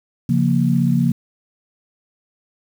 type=chord; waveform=sine; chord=Bb minor; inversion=first; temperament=equal; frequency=138.59 / 174.61 / 233.1 Hz; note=Db3 / F3 / Bb3; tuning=0 / 0 / 0 cents; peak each=-18 dBFS; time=0.29-1.12 s; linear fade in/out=5 ms; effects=7-bit